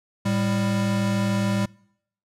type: tone pair together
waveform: square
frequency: 110.8 / 197.99 Hz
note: A2 / G3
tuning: +13 / +18 cents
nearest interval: minor seventh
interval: 1005 cents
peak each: -26 / -23 dBFS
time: 0.25-1.66 s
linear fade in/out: 10 ms
effects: noise-tail reverb RT60 0.7 s tail -25 dB re dry + low-pass 10000 Hz 12 dB/octave